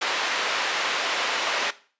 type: band-pass noise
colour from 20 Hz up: white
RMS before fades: -26 dBFS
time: 0.01-1.71 s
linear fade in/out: 10 ms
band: 520 to 2900 Hz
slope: 12 dB/octave
effects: noise-tail reverb RT60 0.4 s tail -17 dB re dry + resampled to 16000 Hz